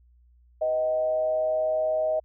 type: tone with frequency modulation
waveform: sine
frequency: 628 Hz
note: D#5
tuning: 16 cents sharp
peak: -22 dBFS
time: 0.61-2.2 s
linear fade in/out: 10 ms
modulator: 132 Hz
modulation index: 0.41
effects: added 60 Hz sine -55 dBFS peak until 2.24 s